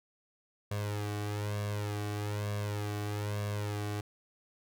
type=tone with flanger; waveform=sawtooth; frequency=103.83 Hz; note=G#2; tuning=in tune; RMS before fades=-35 dBFS; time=0.71-4.01 s; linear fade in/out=5 ms; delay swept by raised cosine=1.8 to 2.67 ms; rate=1.1 Hz; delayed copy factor=+0.85; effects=none